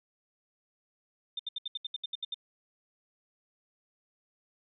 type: tone bursts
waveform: sine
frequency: 3600 Hz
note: A7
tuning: 39 cents sharp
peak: -32 dBFS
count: 11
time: 1.37-2.344 s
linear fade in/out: 5 ms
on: 24 ms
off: 71 ms
effects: none